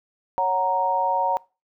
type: chord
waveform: sine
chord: F# major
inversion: second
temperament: equal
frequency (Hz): 554.4 / 740 / 932.3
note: C#5 / F#5 / A#5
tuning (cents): 0 / 0 / 0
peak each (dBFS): -27 / -25 / -21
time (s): 0.38-1.37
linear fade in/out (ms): 0
effects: noise-tail reverb RT60 0.3 s tail -23 dB re dry